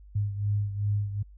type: beating tone pair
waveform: sine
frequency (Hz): 102.2 / 104.8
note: G#2 / G#2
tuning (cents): -27 / +16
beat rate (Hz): 2.6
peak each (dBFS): -26 / -32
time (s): 0.15-1.23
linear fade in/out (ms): 10
effects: added 50 Hz sine -47 dBFS peak until 1.37 s